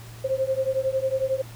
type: beating tone pair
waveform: sine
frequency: 524 / 535 Hz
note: C5 / C5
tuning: +2 / +38 cents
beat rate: 11 Hz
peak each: -25 dBFS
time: 0.24-1.42 s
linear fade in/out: 10 ms
effects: added 115 Hz sine -40 dBFS peak until 1.55 s + pink hiss -47 dBFS RMS until 1.55 s